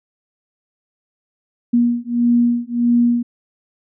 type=beating tone pair; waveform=sine; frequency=238 / 239.6 Hz; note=A#3 / A#3; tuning=+36 / +48 cents; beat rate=1.6 Hz; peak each=-16 dBFS; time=1.73-3.23 s; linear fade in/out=10 ms; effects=none